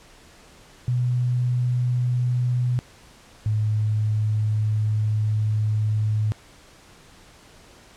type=tone pair in turn; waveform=sine; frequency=123.47 / 107.26 Hz; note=B2 / A2; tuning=0 / -44 cents; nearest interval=major second; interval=244 cents; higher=first; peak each=-19 dBFS; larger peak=neither; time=0.88-2.79 / 3.46-6.32 s; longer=second; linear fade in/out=0 ms; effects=pink hiss -50 dBFS RMS until 7.96 s + low-pass 9000 Hz 12 dB/octave